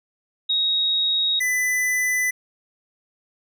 sine / square tone pair in turn, 3776 / 2000 Hz, A#7 / B6, +22 / +21 cents, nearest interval major seventh, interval 1101 cents, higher first, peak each -18 / -20 dBFS, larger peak first, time 0.49-1.4 / 1.4-2.31 s, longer neither, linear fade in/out 10 ms, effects none

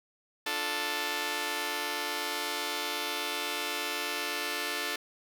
5% pulse chord, D minor, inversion none, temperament just, 293.7 / 352.4 / 440.5 Hz, D4 / F4 / A4, 0 / +16 / +2 cents, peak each -26 / -26 / -23 dBFS, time 0.46-4.96 s, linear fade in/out 5 ms, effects none

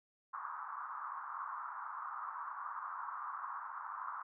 pink band-pass noise, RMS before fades -44 dBFS, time 0.33-4.23 s, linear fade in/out 10 ms, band 1000 to 1300 Hz, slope 48 dB/octave, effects none

